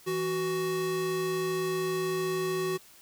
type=tone pair together; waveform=square; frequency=164.81 / 372.6 Hz; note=E3 / F#4; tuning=0 / +12 cents; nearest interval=octave + major second; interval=1412 cents; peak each=-38 / -29 dBFS; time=0.06-2.78 s; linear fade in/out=20 ms; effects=white hiss -55 dBFS RMS until 3.01 s